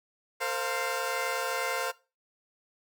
15% pulse chord, Bb suspended second, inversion none, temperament equal with one note detuned, 455.3 / 523.3 / 698.5 Hz, Bb4 / C5 / F5, -41 / 0 / 0 cents, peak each -28 / -26 / -28 dBFS, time 0.4-1.92 s, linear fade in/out 20 ms, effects noise-tail reverb RT60 0.3 s tail -20 dB re dry

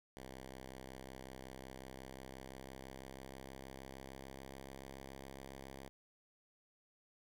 5% pulse tone with pitch glide, 65.41 to 67.21 Hz, C2 to C2, 0 to +47 cents, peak -38 dBFS, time 0.17-5.89 s, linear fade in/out 0 ms, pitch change +47 cents, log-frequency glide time 1.53-4.98 s, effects none

